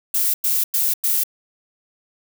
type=noise bursts; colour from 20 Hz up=violet; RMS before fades=-19 dBFS; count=4; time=0.14-1.237 s; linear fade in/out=5 ms; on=200 ms; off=99 ms; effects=none